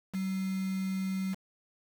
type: tone with quantisation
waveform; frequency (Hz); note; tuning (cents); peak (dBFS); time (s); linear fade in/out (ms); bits
sine; 190; F#3; +46; -30; 0.13-1.35; 20; 7
effects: none